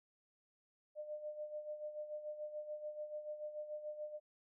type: tone with tremolo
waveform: sine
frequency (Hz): 603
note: D5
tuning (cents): +46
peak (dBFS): -40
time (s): 0.95-4.2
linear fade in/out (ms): 50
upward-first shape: sine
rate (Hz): 6.9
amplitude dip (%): 65
effects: none